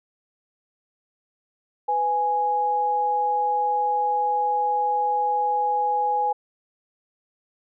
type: tone pair together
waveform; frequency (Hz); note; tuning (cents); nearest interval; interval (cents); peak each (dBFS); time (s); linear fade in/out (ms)
sine; 498.5 / 830.6; B4 / G#5; +16 / 0; major sixth; 884; -29 / -20; 1.88-6.33; 10
effects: none